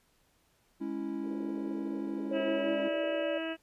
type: chord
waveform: triangle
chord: C# minor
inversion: second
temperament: equal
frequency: 207.7 / 277.2 / 329.6 Hz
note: G#3 / C#4 / E4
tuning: 0 / 0 / 0 cents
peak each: -38 / -35 / -35 dBFS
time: 0.8-2.89 s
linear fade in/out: 20 ms
type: band-pass noise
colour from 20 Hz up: pink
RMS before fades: -47 dBFS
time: 1.23-3.24 s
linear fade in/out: 10 ms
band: 330 to 540 Hz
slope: 48 dB/octave
type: tone with pitch glide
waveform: sine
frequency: 543 to 582 Hz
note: C#5 to D5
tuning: -36 to -16 cents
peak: -31 dBFS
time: 2.31-3.38 s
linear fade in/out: 5 ms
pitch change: +120 cents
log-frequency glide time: 2.5-2.75 s
type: harmonic tone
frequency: 324.4 Hz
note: E4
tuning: 28 cents flat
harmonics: 1 / 2 / 3 / 4 / 5 / 6 / 7 / 8 / 9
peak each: -36 / -38 / -50 / -48 / -43 / -49 / -55 / -44 / -45 dBFS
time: 2.32-3.57 s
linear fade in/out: 50 ms
effects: pink hiss -70 dBFS RMS until 3.62 s + resampled to 32000 Hz